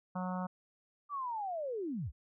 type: harmonic tone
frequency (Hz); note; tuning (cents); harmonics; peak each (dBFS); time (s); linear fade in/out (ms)
183.1; F#3; -18; 1 / 3 / 4 / 5 / 6 / 7 / 8; -36 / -45 / -44 / -44 / -46 / -47 / -54; 0.15-0.47; 10
type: linear sweep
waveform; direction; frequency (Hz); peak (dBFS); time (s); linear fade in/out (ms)
sine; down; 1186 to 44.68; -35; 1.09-2.12; 50
effects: none